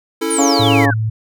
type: chord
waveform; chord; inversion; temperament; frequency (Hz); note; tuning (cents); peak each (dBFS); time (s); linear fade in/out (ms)
square; A major; first; equal with one note detuned; 277.2 / 329.6 / 443.1; C#4 / E4 / A4; 0 / 0 / +12; -26 / -21 / -21; 0.21-0.86; 10
type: exponential sweep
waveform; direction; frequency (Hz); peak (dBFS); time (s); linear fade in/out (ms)
sine; down; 9956 to 1437; -17; 0.3-0.94; 10
type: harmonic tone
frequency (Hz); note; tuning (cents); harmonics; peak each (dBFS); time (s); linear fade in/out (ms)
140; C#3; +18; 2 / 3 / 4 / 5 / 6 / 7 / 8; -16 / -26 / -24 / -19 / -23 / -27 / -25; 0.38-0.91; 10
type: tone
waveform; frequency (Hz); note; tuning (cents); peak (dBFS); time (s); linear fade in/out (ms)
sine; 110; A2; 0; -15; 0.59-1.1; 10
effects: none